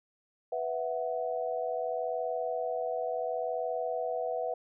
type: chord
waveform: sine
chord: B suspended fourth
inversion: none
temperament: equal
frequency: 493.9 / 659.3 / 740 Hz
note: B4 / E5 / F#5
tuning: 0 / 0 / 0 cents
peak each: -34 / -34 / -36 dBFS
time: 0.52-4.54 s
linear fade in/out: 5 ms
effects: none